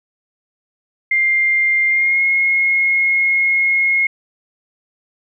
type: tone with pitch glide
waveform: sine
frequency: 2100 to 2158 Hz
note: C7 to C#7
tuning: +6 to -47 cents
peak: -12 dBFS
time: 1.11-4.07 s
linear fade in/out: 5 ms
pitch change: +47 cents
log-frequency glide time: 1.87-2.22 s
effects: none